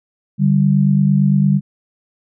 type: tone pair together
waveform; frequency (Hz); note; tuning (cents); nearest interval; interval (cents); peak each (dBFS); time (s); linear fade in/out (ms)
sine; 145.79 / 194.6; D3 / G3; -12 / -12; perfect fourth; 500; -13; 0.38-1.61; 50
effects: none